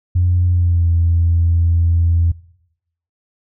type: tone with pitch glide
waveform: sine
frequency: 88.9 to 84.45 Hz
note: F2 to E2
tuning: +31 to +42 cents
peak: -10 dBFS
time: 0.15-2.32 s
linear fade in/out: 10 ms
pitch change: -89 cents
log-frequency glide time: 0.5-0.89 s
effects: noise-tail reverb RT60 0.8 s tail -22 dB re dry + tanh soft clip ceiling -6 dBFS